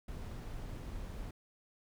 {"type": "noise", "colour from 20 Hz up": "brown", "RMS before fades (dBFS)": -43, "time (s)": [0.08, 1.31], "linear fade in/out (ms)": 5, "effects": []}